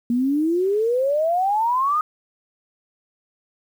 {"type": "exponential sweep", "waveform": "sine", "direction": "up", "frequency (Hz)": [233.1, 1264], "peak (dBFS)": -17, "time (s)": [0.1, 2.01], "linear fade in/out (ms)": 2, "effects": ["8-bit"]}